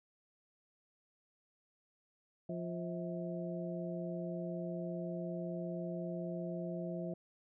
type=harmonic tone with a mistuned harmonic; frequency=174.61 Hz; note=F3; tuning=in tune; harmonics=1 / 2 / 3 / 4; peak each=-40 / -44 / -47 / -44 dBFS; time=2.49-7.14 s; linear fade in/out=5 ms; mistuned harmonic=4; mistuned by=-130 cents; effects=none